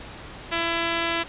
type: tone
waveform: 5% pulse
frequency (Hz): 334.9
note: E4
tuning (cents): +27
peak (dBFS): -11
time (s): 0.51-1.24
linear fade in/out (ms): 20
effects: pink hiss -40 dBFS RMS until 1.28 s + resampled to 8000 Hz